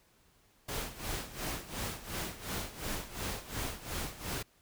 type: noise with tremolo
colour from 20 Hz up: pink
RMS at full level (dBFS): -36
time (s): 0.68-4.43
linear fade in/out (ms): 10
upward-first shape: sine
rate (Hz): 2.8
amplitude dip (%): 80
effects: pink hiss -67 dBFS RMS until 4.61 s